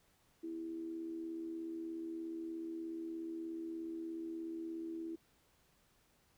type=tone with amplitude modulation; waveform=sine; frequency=329.6 Hz; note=E4; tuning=in tune; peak=-38 dBFS; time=0.43-5.16 s; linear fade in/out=10 ms; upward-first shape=sine; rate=76.8 Hz; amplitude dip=50%; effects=pink hiss -72 dBFS RMS until 6.37 s